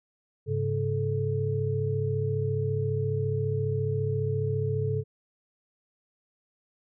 sine tone cluster, 101.9 / 136.5 / 433.9 Hz, G#2 / C#3 / A4, -32 / -26 / -24 cents, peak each -29 / -29 / -30 dBFS, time 0.46-5.04 s, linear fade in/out 50 ms, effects none

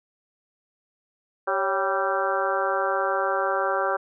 harmonic tone with a mistuned harmonic, 194.7 Hz, G3, 12 cents flat, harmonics 2 / 3 / 4 / 5 / 6 / 7 / 8, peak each -30 / -27 / -29 / -32 / -30 / -29 / -31 dBFS, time 1.47-3.97 s, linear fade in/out 10 ms, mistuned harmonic 3, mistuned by -71 cents, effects none

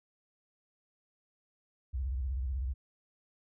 sine tone with vibrato, 64.9 Hz, C2, 13 cents flat, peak -31 dBFS, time 1.93-2.74 s, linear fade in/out 20 ms, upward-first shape square, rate 16 Hz, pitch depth 160 cents each way, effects none

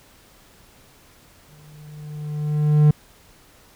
triangle tone with exponential growth, 150.1 Hz, D3, 38 cents sharp, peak -7 dBFS, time 1.48-2.91 s, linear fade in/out 5 ms, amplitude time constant 310 ms, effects pink hiss -52 dBFS RMS until 3.75 s

